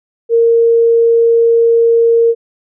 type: tone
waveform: sine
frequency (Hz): 462.6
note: A#4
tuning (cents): -13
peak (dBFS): -6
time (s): 0.29-2.35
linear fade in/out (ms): 50
effects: none